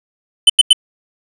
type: tone bursts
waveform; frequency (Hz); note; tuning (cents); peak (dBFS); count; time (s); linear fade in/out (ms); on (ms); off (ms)
square; 3037; F#7; +44; -3; 3; 0.47-0.731; 5; 27; 90
effects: resampled to 22050 Hz + 7-bit